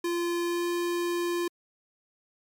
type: tone with pitch glide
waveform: square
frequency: 345.1 to 347.3 Hz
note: F4 to F4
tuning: -21 to -10 cents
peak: -27 dBFS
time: 0.04-1.48 s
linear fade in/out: 5 ms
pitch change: +11 cents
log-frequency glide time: 0.45-0.67 s
effects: MP3 96 kbps